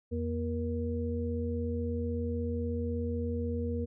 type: tone cluster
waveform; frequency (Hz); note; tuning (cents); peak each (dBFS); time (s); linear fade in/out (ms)
sine; 84.8 / 238.1 / 472.8; E2 / A#3 / A#4; +50 / +37 / +24; -33 / -35 / -36; 0.11-3.86; 20
effects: none